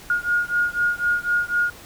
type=beating tone pair; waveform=sine; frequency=1429 / 1433 Hz; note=F6 / F6; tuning=+39 / +44 cents; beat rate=4 Hz; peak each=-22 dBFS; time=0.1-1.7 s; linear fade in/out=2 ms; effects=pink hiss -43 dBFS RMS until 1.85 s